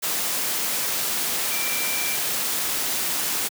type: tone in noise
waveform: sine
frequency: 2349 Hz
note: D7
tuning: in tune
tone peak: -30 dBFS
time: 1.5-2.17 s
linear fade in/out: 20 ms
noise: white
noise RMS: -25 dBFS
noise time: 0.02-3.49 s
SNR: -8 dB
effects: high-pass 150 Hz 12 dB/octave